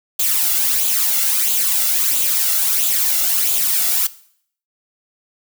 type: noise with flanger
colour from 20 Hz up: blue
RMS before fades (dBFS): -17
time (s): 0.19-4.07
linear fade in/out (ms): 5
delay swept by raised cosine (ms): 0.27 to 1.47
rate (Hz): 1.5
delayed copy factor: +0.6
effects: noise-tail reverb RT60 0.6 s tail -18 dB re dry